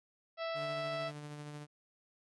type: harmonic tone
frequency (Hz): 659.3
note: E5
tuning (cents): 0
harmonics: 1 / 2 / 3 / 4 / 5 / 6 / 7 / 8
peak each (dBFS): -37 / -43 / -47 / -49 / -51 / -53 / -54 / -55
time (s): 0.37-1.12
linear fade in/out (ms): 50
type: tone with tremolo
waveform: sawtooth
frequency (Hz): 148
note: D3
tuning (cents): +14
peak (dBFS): -39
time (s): 0.54-1.67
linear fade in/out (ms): 50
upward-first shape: sine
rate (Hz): 13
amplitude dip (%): 30
effects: resampled to 24000 Hz